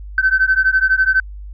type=beating tone pair; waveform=sine; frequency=1527 / 1539 Hz; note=G6 / G6; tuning=-46 / -32 cents; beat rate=12 Hz; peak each=-14 dBFS; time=0.18-1.2 s; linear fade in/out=2 ms; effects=tanh soft clip ceiling -4 dBFS + added 50 Hz sine -29 dBFS peak until 1.53 s